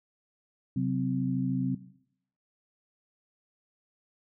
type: tone cluster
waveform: sine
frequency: 132.6 / 186.7 / 259 Hz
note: C3 / F#3 / C4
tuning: +23 / +16 / -17 cents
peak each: -30 dBFS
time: 0.76-1.75 s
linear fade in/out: 5 ms
effects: noise-tail reverb RT60 0.7 s tail -17 dB re dry

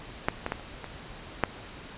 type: clicks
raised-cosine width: 0.5 ms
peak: -8 / -14 / -13 / -29 / -22 / -6 dBFS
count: 6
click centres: 0.285 / 0.464 / 0.521 / 0.597 / 0.843 / 1.437 s
effects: pink hiss -44 dBFS RMS until 1.97 s + resampled to 8000 Hz

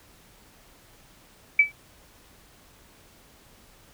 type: tone with exponential decay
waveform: sine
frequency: 2302 Hz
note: D7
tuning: 35 cents flat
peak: -10 dBFS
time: 1.59-1.72 s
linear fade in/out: 5 ms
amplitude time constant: 28 ms
effects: pink hiss -55 dBFS RMS until 3.93 s

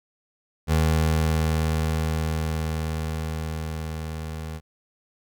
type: tone with level ramp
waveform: 25% pulse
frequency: 79.2 Hz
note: D#2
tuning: 31 cents sharp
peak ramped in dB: -14 to -28 dBFS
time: 0.67-4.61 s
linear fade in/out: 50 ms
effects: none

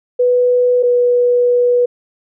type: tone pair in turn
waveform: sine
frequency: 493.9 / 488.5 Hz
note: B4 / B4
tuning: 0 / -19 cents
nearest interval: unison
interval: 19 cents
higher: first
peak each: -9 dBFS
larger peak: neither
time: 0.19-0.83 / 0.83-1.86 s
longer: second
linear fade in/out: 10 ms
effects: none

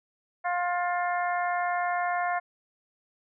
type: harmonic tone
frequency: 353.4 Hz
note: F4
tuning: 21 cents sharp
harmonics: 2 / 3 / 4 / 5 / 6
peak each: -27 / -33 / -35 / -35 / -39 dBFS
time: 0.44-2.4 s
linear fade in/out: 20 ms
effects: none

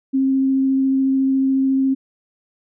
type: tone with vibrato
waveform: sine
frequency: 267.3 Hz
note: C4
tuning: 37 cents sharp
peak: -14 dBFS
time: 0.13-1.95 s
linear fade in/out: 20 ms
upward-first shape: triangle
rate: 14 Hz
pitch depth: 9 cents each way
effects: none

